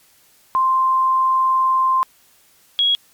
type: tone pair in turn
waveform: sine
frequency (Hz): 1046.5 / 3315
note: C6 / G#7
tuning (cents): 0 / -4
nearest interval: octave + minor sixth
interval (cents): 1996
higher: second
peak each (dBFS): -13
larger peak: neither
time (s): 0.55-2.03 / 2.79-2.95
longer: first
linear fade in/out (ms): 0
effects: white hiss -54 dBFS RMS until 3.13 s + MP3 96 kbps